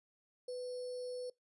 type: tone with sample-and-hold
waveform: sine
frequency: 498.4 Hz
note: B4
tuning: 16 cents sharp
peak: -39 dBFS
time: 0.48-1.3 s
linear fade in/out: 5 ms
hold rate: 4900 Hz
effects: noise-tail reverb RT60 0.2 s tail -25 dB re dry + resampled to 24000 Hz